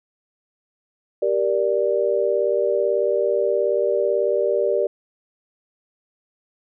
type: chord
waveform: sine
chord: G minor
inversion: none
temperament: just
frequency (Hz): 392 / 470.4 / 588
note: G4 / Bb4 / D5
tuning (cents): 0 / +16 / +2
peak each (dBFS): -22 / -22 / -21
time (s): 1.22-4.87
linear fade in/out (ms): 5
effects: none